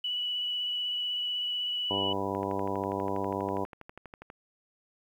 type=tone with vibrato; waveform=sine; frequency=2952 Hz; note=F#7; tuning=5 cents flat; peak=-29 dBFS; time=0.04-2.13 s; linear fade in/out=5 ms; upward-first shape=sine; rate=16 Hz; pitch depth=15 cents each way
type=harmonic tone; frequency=98 Hz; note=G2; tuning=in tune; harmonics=1 / 2 / 3 / 4 / 5 / 6 / 7 / 8 / 9 / 10; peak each=-41 / -39 / -37 / -36 / -38 / -39 / -40 / -41 / -42 / -36 dBFS; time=1.9-3.65 s; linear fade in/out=10 ms
type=click train; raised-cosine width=0.5 ms; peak=-29 dBFS; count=25; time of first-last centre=2.35-4.301 s; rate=12.3 Hz
effects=10-bit